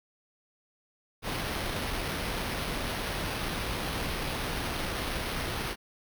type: noise with sample-and-hold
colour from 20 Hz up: pink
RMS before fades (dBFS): -33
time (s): 1.22-5.76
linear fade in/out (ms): 50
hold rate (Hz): 7350
effects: none